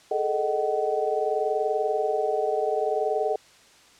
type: tone cluster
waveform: sine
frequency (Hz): 422.3 / 442.9 / 617 / 755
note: G#4 / A4 / D#5 / F#5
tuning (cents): +29 / +11 / -15 / +35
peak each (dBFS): -28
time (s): 0.11-3.36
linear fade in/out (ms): 5
effects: white hiss -54 dBFS RMS until 3.99 s + low-pass 7000 Hz 12 dB/octave